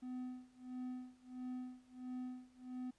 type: tone with tremolo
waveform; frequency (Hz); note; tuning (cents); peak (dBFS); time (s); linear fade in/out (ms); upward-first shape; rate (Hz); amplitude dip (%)
triangle; 252.4; B3; +38; -39; 0.02-2.91; 10; sine; 1.5; 95
effects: pink hiss -75 dBFS RMS until 2.98 s + resampled to 22050 Hz